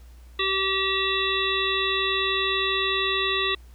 harmonic tone, 385.1 Hz, G4, 31 cents flat, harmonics 1 / 3 / 5 / 7 / 9 / 10, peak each -29 / -29 / -29 / -29 / -29 / -29 dBFS, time 0.39-3.55 s, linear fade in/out 5 ms, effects added 60 Hz sine -44 dBFS peak until 3.74 s + pink hiss -59 dBFS RMS until 3.74 s

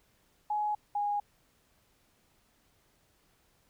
sine tone pair in turn, 840 / 822.2 Hz, G#5 / G#5, +19 / -18 cents, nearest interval unison, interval 37 cents, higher first, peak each -28 dBFS, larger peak neither, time 0.5-0.75 / 0.95-1.2 s, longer neither, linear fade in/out 5 ms, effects pink hiss -69 dBFS RMS until 3.69 s

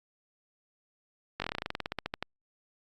slowing click train, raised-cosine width 0.3 ms, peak -16 dBFS, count 19, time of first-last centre 1.4-2.226 s, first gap 20 ms, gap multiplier 1.09, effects Opus 48 kbps

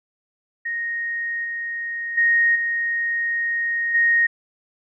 sine tone with level steps, 1864.7 Hz, A#6, in tune, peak -23 / -25 / -14 / -20 / -14 dBFS, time 0.65-4.27 s, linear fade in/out 10 ms, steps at 1.44 / 2.17 / 2.55 / 3.94 s, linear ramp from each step 10 ms, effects none

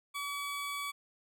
20% pulse tone, 1140 Hz, C#6, 48 cents sharp, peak -31 dBFS, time 0.14-0.92 s, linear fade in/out 20 ms, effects none

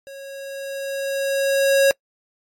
square tone with level ramp, 549 Hz, C#5, 17 cents flat, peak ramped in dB -36 to -12 dBFS, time 0.07-1.91 s, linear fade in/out 0 ms, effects noise-tail reverb RT60 0.1 s tail -26 dB re dry + MP3 64 kbps

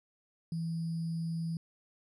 sine tone with sample-and-hold, 164.81 Hz, E3, in tune, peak -32 dBFS, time 0.52-1.57 s, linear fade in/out 2 ms, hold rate 4900 Hz, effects resampled to 22050 Hz

